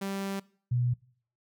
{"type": "tone pair in turn", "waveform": ["sawtooth", "sine"], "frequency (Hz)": [196, 122.48], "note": ["G3", "B2"], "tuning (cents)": [0, -14], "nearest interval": "minor sixth", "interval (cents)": 814, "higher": "first", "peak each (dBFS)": [-28, -24], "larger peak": "second", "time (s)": [[0.01, 0.4], [0.71, 0.94]], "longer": "first", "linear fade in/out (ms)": 10, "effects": ["noise-tail reverb RT60 0.5 s tail -22 dB re dry"]}